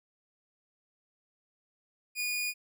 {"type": "tone", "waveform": "sawtooth", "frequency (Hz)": 2451, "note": "D#7", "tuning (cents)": -27, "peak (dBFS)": -27, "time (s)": [2.15, 2.54], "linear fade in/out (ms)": 50, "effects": []}